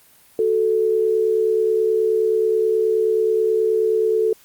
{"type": "tone pair together", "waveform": "sine", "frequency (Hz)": [370.6, 440], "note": ["F#4", "A4"], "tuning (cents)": [3, 0], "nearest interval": "minor third", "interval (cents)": 297, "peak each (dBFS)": [-22, -16], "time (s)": [0.39, 4.33], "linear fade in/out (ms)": 2, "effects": ["white hiss -52 dBFS RMS until 4.44 s", "Opus 32 kbps"]}